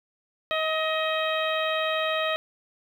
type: harmonic tone with a mistuned harmonic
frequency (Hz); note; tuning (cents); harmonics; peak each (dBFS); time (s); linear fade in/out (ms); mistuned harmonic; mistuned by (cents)
633; D#5; +30; 1 / 2 / 3 / 4 / 5 / 6; -27 / -30 / -32 / -33 / -34 / -35; 0.51-2.36; 0; 3; -17
effects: 9-bit